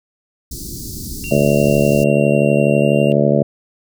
pink band-stop noise, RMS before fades -28 dBFS, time 0.51-2.04 s, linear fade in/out 5 ms, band 370 to 4500 Hz, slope 48 dB/octave
triangle tone with pitch glide, 2753 to 2777 Hz, F7 to F7, -25 to -10 cents, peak -26 dBFS, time 1.24-3.12 s, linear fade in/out 0 ms, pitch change +15 cents, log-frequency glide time 2.77-2.88 s
harmonic tone, 72.1 Hz, D2, 31 cents flat, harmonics 2 / 3 / 4 / 5 / 6 / 7 / 8 / 9, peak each -17 / -17 / -23 / -21 / -21 / -22 / -17 / -21 dBFS, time 1.31-3.43 s, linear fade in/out 5 ms
effects none

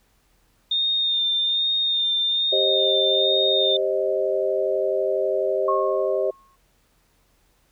sine tone with vibrato, 3642 Hz, A#7, 41 cents flat, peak -19 dBFS, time 0.71-3.77 s, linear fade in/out 5 ms, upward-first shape sine, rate 1.2 Hz, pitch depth 26 cents each way
sine chord, C minor, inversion second, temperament equal with one note detuned, 392 / 530.2 / 622.3 Hz, G4 / C5 / Eb5, 0 / +23 / 0 cents, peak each -24 dBFS, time 2.52-6.31 s, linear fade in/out 10 ms
sine tone with exponential decay, 1086 Hz, C#6, 36 cents flat, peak -19 dBFS, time 5.68-6.56 s, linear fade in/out 5 ms, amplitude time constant 190 ms
effects added 42 Hz sine -64 dBFS peak until 7.71 s + pink hiss -64 dBFS RMS until 7.71 s

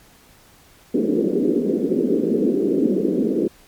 white band-pass noise, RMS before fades -19 dBFS, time 0.94-3.48 s, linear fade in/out 10 ms, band 190 to 440 Hz, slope 48 dB/octave, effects pink hiss -51 dBFS RMS until 3.67 s + MP3 96 kbps

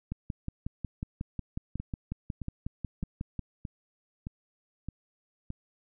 two click trains, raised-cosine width 5 ms, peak -24 / -21 dBFS, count 7 / 19, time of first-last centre 1.8-5.504 / 0.12-3.393 s, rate 1.62 / 5.5 Hz, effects none

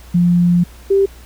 sine tone pair in turn, 174.9 / 392.6 Hz, F3 / G4, +3 / +3 cents, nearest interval octave + major second, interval 1400 cents, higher second, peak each -9 dBFS, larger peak neither, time 0.14-0.64 / 0.9-1.06 s, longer first, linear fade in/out 10 ms, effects added 60 Hz sine -37 dBFS peak until 1.25 s + pink hiss -44 dBFS RMS until 1.25 s

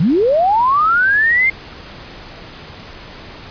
sine linear sweep, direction up, 138.59 to 2133 Hz, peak -10 dBFS, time 0-1.5 s, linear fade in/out 5 ms, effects pink hiss -35 dBFS RMS until 3.5 s + resampled to 11025 Hz

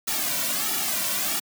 white noise with flanger, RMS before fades -26 dBFS, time 0.07-1.4 s, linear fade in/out 10 ms, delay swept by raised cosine 1.9 to 2.41 ms, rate 1.5 Hz, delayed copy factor -1, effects high-pass 150 Hz 12 dB/octave

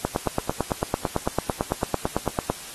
click train, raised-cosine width 1 ms, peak -8 dBFS, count 23, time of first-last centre 0.05-2.5 s, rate 8.98 Hz, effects white hiss -39 dBFS RMS until 2.74 s + AAC 32 kbps

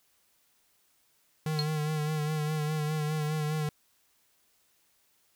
square tone with vibrato, 153 Hz, D#3, 29 cents flat, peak -29 dBFS, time 1.46-3.69 s, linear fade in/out 2 ms, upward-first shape sine, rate 4.9 Hz, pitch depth 38 cents each way
sine tone with exponential decay, 4262 Hz, C8, 31 cents sharp, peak -24 dBFS, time 1.59-1.67 s, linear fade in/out 0 ms, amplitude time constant 17 ms
effects white hiss -69 dBFS RMS until 5.35 s

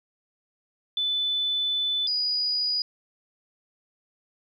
sine tone pair in turn, 3500 / 4917 Hz, A7 / D#8, -10 / -21 cents, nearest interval tritone, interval 589 cents, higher second, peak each -23 dBFS, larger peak neither, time 0.97-2.07 / 2.07-2.82 s, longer first, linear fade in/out 2 ms, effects 10-bit

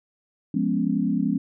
sine chord, C# dominant seventh, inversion first, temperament equal, 174.61 / 207.7 / 246.9 / 277.2 Hz, E#3 / G#3 / B3 / C#4, 0 / 0 / 0 / 0 cents, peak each -27 / -25 / -26 / -26 dBFS, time 0.54-1.38 s, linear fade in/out 5 ms, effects none

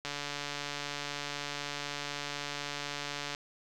click train, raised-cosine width 0.2 ms, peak -19 dBFS, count 476, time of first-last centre 0.05-3.349 s, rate 144 Hz, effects none

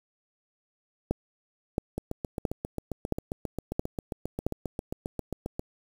two click trains, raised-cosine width 2 ms, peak -18 / -12 dBFS, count 28 / 6, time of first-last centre 1.98-5.594 / 1.11-4.466 s, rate 7.47 / 1.49 Hz, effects 7-bit

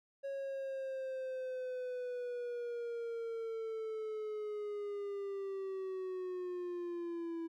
triangle linear sweep, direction down, 552 to 329.6 Hz, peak -36 dBFS, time 0.23-7.48 s, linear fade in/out 20 ms, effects none

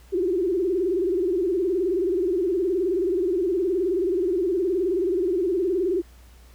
sine tone with vibrato, 364 Hz, F#4, 28 cents flat, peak -20 dBFS, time 0.12-6.02 s, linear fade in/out 20 ms, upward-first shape sine, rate 19 Hz, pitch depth 150 cents each way, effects added 60 Hz sine -47 dBFS peak until 6.54 s + pink hiss -56 dBFS RMS until 6.54 s

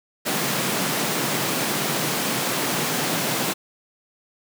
pink high-pass noise, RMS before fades -24 dBFS, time 0.25-3.54 s, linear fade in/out 20 ms, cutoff 130 Hz, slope 48 dB/octave, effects none

